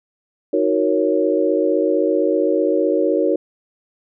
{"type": "chord", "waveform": "sine", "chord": "D# minor seventh", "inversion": "none", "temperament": "equal with one note detuned", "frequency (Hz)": [314.4, 370, 466.2, 554.4], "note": ["D#4", "F#4", "A#4", "C#5"], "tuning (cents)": [18, 0, 0, 0], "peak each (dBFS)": -20, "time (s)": [0.53, 3.36], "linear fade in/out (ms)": 5, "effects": []}